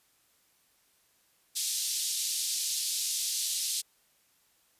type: band-pass noise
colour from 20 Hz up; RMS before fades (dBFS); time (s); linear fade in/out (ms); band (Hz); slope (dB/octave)
pink; -32; 1.55-3.82; 20; 3900 to 12000; 24
effects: white hiss -68 dBFS RMS until 4.79 s + resampled to 32000 Hz